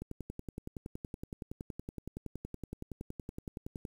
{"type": "click train", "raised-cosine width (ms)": 3, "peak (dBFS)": -27, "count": 42, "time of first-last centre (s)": [0.02, 3.852], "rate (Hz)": 10.7, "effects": ["9-bit"]}